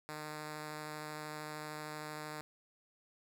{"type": "tone with vibrato", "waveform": "5% pulse", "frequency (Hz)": 152.4, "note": "D#3", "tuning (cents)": -36, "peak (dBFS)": -31, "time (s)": [0.09, 2.41], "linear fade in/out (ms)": 0, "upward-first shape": "triangle", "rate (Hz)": 13, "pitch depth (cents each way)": 9, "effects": []}